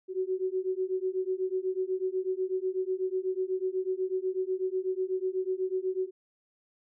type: beating tone pair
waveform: sine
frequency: 370 / 378.1 Hz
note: F#4 / F#4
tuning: 0 / +38 cents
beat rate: 8.1 Hz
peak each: -31 dBFS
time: 0.08-6.11 s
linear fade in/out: 50 ms
effects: none